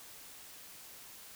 silence, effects white hiss -52 dBFS RMS until 1.35 s

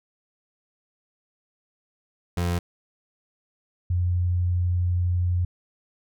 30% pulse / sine tone pair in turn, 87.31 / 88.78 Hz, F2 / F2, 0 / +29 cents, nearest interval unison, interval 29 cents, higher second, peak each -20 dBFS, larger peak neither, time 2.37-2.59 / 3.9-5.45 s, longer second, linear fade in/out 5 ms, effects none

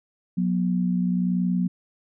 sine tone pair together, 181.2 / 242.3 Hz, F#3 / B3, -36 / -33 cents, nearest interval perfect fourth, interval 503 cents, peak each -21 / -27 dBFS, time 0.37-1.68 s, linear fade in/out 10 ms, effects none

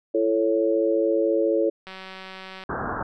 sine chord, A major, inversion second, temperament equal with one note detuned, 335.6 / 440 / 554.4 Hz, E4 / A4 / C#5, +31 / 0 / 0 cents, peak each -23 dBFS, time 0.14-1.7 s, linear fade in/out 10 ms
click train, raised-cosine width 0.3 ms, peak -23 dBFS, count 146, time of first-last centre 1.87-2.637 s, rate 189 Hz
white low-pass noise, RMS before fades -29 dBFS, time 2.69-3.03 s, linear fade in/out 5 ms, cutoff 1600 Hz, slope 96 dB/octave
effects none

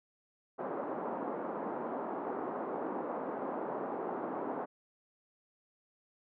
pink band-pass noise, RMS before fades -38 dBFS, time 0.58-4.66 s, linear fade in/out 20 ms, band 250 to 1100 Hz, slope 24 dB/octave, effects none

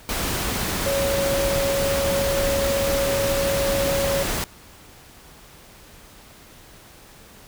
sine tone in noise, 554.4 Hz, C#5, in tune, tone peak -21 dBFS, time 0.86-4.23 s, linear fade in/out 0 ms, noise pink, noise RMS -25 dBFS, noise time 0.09-4.44 s, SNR +1 dB, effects pink hiss -47 dBFS RMS until 7.47 s

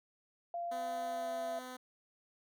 sine tone with pitch glide, 690 to 675.8 Hz, F5 to E5, -21 to +43 cents, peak -36 dBFS, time 0.54-1.59 s, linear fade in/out 2 ms, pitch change -36 cents, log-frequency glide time 1.09-1.31 s
10% pulse tone, 253.7 Hz, B3, 47 cents sharp, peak -36 dBFS, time 0.71-1.77 s, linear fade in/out 10 ms
effects none

